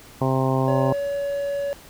harmonic tone, 131.9 Hz, C3, 14 cents sharp, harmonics 1 / 2 / 3 / 4 / 5 / 6 / 7 / 8, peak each -22 / -25 / -27 / -28 / -29 / -30 / -30 / -31 dBFS, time 0.21-0.93 s, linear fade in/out 5 ms
triangle tone, 565 Hz, C#5, 33 cents sharp, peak -21 dBFS, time 0.68-1.73 s, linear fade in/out 0 ms
effects pink hiss -46 dBFS RMS until 1.89 s

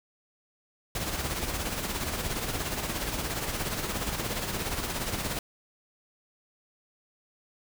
pink noise with tremolo, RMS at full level -30 dBFS, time 0.95-5.39 s, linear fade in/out 2 ms, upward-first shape sine, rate 17 Hz, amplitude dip 50%, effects none

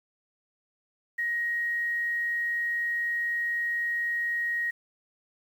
sine tone with quantisation, 1884 Hz, A#6, 18 cents sharp, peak -26 dBFS, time 1.18-4.71 s, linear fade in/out 10 ms, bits 9, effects none

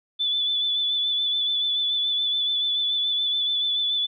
sine tone with vibrato, 3480 Hz, A7, 20 cents flat, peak -21 dBFS, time 0.19-4.07 s, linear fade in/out 20 ms, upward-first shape sine, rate 7 Hz, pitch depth 29 cents each way, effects none

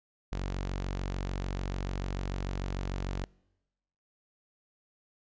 sawtooth tone, 46.76 Hz, F#1, 19 cents sharp, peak -28 dBFS, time 0.32-3.24 s, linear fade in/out 0 ms, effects noise-tail reverb RT60 1.0 s tail -25 dB re dry + resampled to 16000 Hz

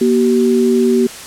sine tone pair together, 238.3 / 382 Hz, A#3 / G4, +38 / -45 cents, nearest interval minor sixth, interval 817 cents, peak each -12 dBFS, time 0.01-1.07 s, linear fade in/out 5 ms, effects white hiss -31 dBFS RMS until 1.26 s + low-pass 10000 Hz 12 dB/octave

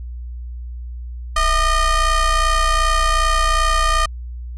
40% pulse ring-modulated tone, 622.3 Hz, D#5, in tune, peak -10 dBFS, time 1.36-4.06 s, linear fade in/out 5 ms, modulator 591 Hz, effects added 60 Hz sine -27 dBFS peak until 4.57 s + resampled to 24000 Hz

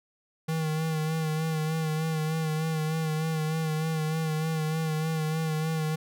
square tone with vibrato, 158 Hz, D#3, 27 cents sharp, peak -27 dBFS, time 0.48-5.96 s, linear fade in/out 10 ms, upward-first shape sine, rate 3.3 Hz, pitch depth 35 cents each way, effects none

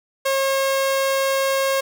sawtooth tone, 541 Hz, C#5, 42 cents flat, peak -14 dBFS, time 0.25-1.81 s, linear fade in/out 10 ms, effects none

